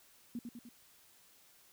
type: tone with echo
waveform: sine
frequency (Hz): 237.9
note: A#3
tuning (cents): +35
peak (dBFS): -37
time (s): 0.35-0.39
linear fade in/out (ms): 2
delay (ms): 100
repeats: 3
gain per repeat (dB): -4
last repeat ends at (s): 0.69
effects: white hiss -64 dBFS RMS until 1.72 s